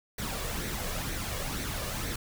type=noise with flanger; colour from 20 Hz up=pink; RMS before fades=-34 dBFS; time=0.18-2.16 s; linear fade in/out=5 ms; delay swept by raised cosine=0.49 to 1.79 ms; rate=2.1 Hz; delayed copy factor=+0.5; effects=none